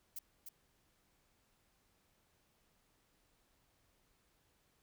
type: noise with echo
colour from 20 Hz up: violet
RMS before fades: -44 dBFS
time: 0.16-0.19 s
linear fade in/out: 5 ms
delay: 300 ms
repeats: 1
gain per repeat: -5 dB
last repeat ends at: 0.49 s
effects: pink hiss -75 dBFS RMS until 4.82 s